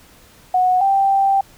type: tone pair in turn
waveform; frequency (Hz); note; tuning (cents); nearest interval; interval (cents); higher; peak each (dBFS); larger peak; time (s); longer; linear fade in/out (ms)
sine; 735 / 784; F#5 / G5; -12 / 0; minor second; 112; second; -12; neither; 0.54-0.81 / 0.81-1.41; second; 5
effects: pink hiss -48 dBFS RMS until 1.57 s